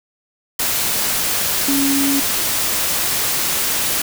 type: tone in noise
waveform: sine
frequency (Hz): 277.2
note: C#4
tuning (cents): 0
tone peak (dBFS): -16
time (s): 1.68-2.2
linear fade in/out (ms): 5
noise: white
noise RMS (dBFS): -19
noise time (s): 0.59-4.02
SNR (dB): 0
effects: none